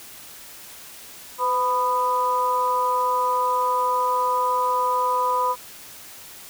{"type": "tone cluster", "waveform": "sine", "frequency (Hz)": [505, 994, 1232], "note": ["B4", "B5", "D#6"], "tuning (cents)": [39, 11, -17], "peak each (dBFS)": [-27, -20, -27], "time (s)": [1.38, 5.56], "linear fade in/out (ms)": 50, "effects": ["white hiss -42 dBFS RMS until 6.49 s"]}